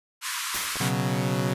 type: band-pass noise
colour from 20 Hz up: pink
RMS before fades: -31 dBFS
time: 0.21-0.92 s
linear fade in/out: 50 ms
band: 970 to 13000 Hz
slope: 96 dB/octave
type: noise with exponential decay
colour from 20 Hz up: white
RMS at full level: -29 dBFS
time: 0.54-1.14 s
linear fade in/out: 5 ms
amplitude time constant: 130 ms
type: clicks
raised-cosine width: 1 ms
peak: -22 dBFS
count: 2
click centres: 0.757 / 0.768 s
type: chord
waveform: sawtooth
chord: B suspended second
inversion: none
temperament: equal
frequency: 123.47 / 138.59 / 185 Hz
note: B2 / C#3 / F#3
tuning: 0 / 0 / 0 cents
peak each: -24 dBFS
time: 0.8-1.54 s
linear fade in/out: 10 ms
effects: resampled to 32000 Hz